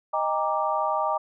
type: chord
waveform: sine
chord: Eb major seventh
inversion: none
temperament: equal with one note detuned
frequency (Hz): 622.3 / 800.5 / 932.3 / 1174.7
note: Eb5 / G5 / Bb5 / D6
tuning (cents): 0 / +36 / 0 / 0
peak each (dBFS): -28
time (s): 0.13-1.18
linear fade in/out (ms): 10
effects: none